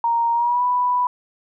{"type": "tone with pitch glide", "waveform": "sine", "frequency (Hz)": [932.3, 987.7], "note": ["A#5", "B5"], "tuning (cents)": [0, 0], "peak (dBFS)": -16, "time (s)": [0.04, 1.07], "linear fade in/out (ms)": 2, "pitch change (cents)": 100, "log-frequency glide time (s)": [0.33, 0.63], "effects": []}